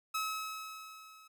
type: tone with level ramp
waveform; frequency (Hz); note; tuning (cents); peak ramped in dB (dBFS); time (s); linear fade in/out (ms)
sawtooth; 1287; E6; -42; -28 to -52; 0.14-1.28; 10
effects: none